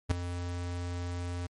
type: tone with ADSR envelope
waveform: square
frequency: 88 Hz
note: F2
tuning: 14 cents sharp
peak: -21 dBFS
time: 0.09-1.47 s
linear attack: 23 ms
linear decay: 6 ms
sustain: -13 dB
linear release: 10 ms
effects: MP3 48 kbps